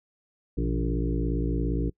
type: harmonic tone with a mistuned harmonic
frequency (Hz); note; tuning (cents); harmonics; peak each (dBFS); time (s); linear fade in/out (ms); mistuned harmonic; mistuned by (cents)
57.4; A#1; -26; 1 / 2 / 3 / 5 / 6 / 7 / 8; -27 / -33 / -32 / -31 / -35 / -38 / -38; 0.57-1.9; 10; 2; +100
effects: noise-tail reverb RT60 0.1 s tail -24 dB re dry